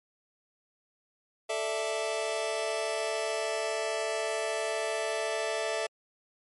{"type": "chord", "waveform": "sawtooth", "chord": "A suspended fourth", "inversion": "none", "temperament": "just", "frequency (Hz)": [440, 586.7, 660], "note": ["A4", "D5", "E5"], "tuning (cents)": [0, -2, 2], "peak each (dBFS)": [-30, -32, -28], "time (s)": [1.49, 5.87], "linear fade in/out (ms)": 10, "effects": ["MP3 48 kbps"]}